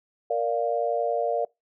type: chord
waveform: sine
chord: Bb major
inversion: none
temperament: equal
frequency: 466.2 / 587.3 / 698.5 Hz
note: Bb4 / D5 / F5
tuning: 0 / 0 / 0 cents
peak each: -27 dBFS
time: 0.3-1.45 s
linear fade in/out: 5 ms
effects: noise-tail reverb RT60 0.2 s tail -25 dB re dry